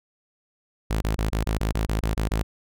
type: tone bursts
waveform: sawtooth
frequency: 53.8 Hz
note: A1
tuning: 38 cents flat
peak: -18 dBFS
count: 11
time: 0.9-2.43 s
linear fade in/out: 10 ms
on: 120 ms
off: 21 ms
effects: none